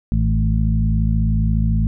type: harmonic tone with a mistuned harmonic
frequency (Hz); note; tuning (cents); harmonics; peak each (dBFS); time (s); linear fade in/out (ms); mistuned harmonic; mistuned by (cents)
54.5; A1; -16; 1 / 2 / 3 / 4; -17 / -20 / -22 / -23; 0.12-1.87; 0; 3; -22
effects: none